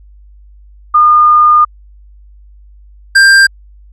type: tone pair in turn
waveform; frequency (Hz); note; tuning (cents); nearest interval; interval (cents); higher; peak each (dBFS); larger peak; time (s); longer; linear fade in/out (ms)
sine / square; 1216 / 1588.7; D#6 / G6; -40 / +23; perfect fourth; 463; second; -3; neither; 0.94-1.65 / 3.15-3.47; first; 10
effects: added 50 Hz sine -36 dBFS peak until 3.92 s + low-pass 8000 Hz 12 dB/octave